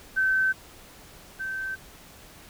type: tone pair in turn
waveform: sine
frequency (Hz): 1538 / 1548.7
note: G6 / G6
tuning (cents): -33 / -21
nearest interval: unison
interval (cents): 12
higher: second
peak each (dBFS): -20 / -29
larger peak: first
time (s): 0.16-0.53 / 1.39-1.76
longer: neither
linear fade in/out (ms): 20
effects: pink hiss -49 dBFS RMS until 2.49 s